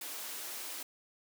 white high-pass noise, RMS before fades -42 dBFS, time 0.01-0.83 s, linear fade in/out 5 ms, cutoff 230 Hz, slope 96 dB/octave, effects none

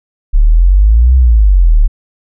sine exponential two-way sweep, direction up then down, 34.65 to 65.41 to 34.65 Hz, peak -3 dBFS, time 0.33-1.88 s, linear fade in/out 20 ms, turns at 1.16 s, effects none

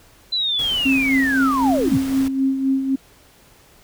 sine linear sweep, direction down, 4048 to 82.41 Hz, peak -18 dBFS, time 0.32-1.98 s, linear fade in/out 10 ms
pink noise, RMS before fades -34 dBFS, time 0.59-2.28 s, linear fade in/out 0 ms
sine tone with tremolo, 268 Hz, C4, 42 cents sharp, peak -14 dBFS, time 0.85-2.96 s, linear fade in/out 10 ms, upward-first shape sine, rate 3.9 Hz, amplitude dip 55%
effects pink hiss -51 dBFS RMS until 3.83 s

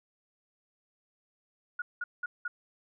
sine tone bursts, 1442 Hz, F#6, 45 cents flat, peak -31 dBFS, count 4, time 1.79-2.48 s, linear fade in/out 5 ms, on 30 ms, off 190 ms, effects none

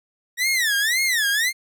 sawtooth tone with vibrato, 1864.7 Hz, A#6, in tune, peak -15 dBFS, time 0.37-1.53 s, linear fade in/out 50 ms, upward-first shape sine, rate 1.9 Hz, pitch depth 250 cents each way, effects none

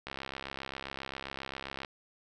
click train, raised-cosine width 0.3 ms, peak -22 dBFS, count 121, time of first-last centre 0.07-1.848 s, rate 67.5 Hz, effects none

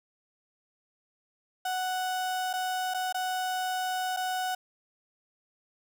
35% pulse tone with dropouts, 741 Hz, F#5, 2 cents sharp, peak -27 dBFS, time 1.65-4.55 s, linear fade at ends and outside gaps 5 ms, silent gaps 2.531-2.536 / 2.939-2.944 / 3.126-3.144 / 4.165-4.17 s, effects none

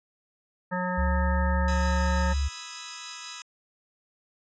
harmonic tone, 181.3 Hz, F#3, 35 cents flat, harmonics 1 / 3 / 5 / 7 / 9 / 10, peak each -30 / -33 / -32 / -36 / -37 / -37 dBFS, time 0.71-2.34 s, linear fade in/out 20 ms
sine tone, 70 Hz, C#2, 18 cents sharp, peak -23 dBFS, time 0.97-2.49 s, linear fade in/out 20 ms
5% pulse chord, E major seventh, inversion second, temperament equal, 987.8 / 1244.5 / 1318.5 / 1661.2 Hz, B5 / D#6 / E6 / G#6, 0 / 0 / 0 / 0 cents, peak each -30 / -29 / -29 / -31 dBFS, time 1.68-3.42 s, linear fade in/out 2 ms
effects resampled to 16000 Hz

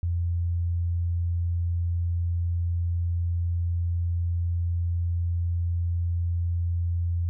sine tone, 86 Hz, F2, 26 cents flat, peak -23 dBFS, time 0.03-7.29 s, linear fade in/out 0 ms, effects none

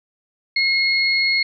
sine tone pair together, 2159 / 4313 Hz, C#7 / C#8, -46 / -48 cents, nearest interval octave, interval 1198 cents, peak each -17 / -20 dBFS, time 0.56-1.43 s, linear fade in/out 5 ms, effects none

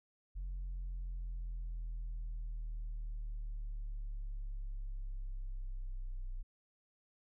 sine exponential sweep, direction down, 45 to 30.87 Hz, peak -36 dBFS, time 0.35-6.43 s, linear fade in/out 20 ms, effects tanh soft clip ceiling -37 dBFS

